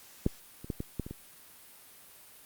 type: clicks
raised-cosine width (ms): 3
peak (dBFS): -12 / -30 / -19 / -21 / -19 / -27 / -26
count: 7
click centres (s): 0.264 / 0.645 / 0.702 / 0.804 / 0.997 / 1.065 / 1.11
effects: white hiss -54 dBFS RMS until 2.45 s + Opus 48 kbps